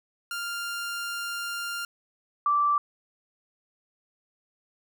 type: tone pair in turn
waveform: sawtooth / sine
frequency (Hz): 1396.9 / 1167.5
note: F6 / D6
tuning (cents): 0 / -11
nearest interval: minor third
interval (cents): 311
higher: first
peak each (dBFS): -27 / -20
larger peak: second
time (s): 0.31-1.85 / 2.46-2.78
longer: first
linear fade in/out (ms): 2
effects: none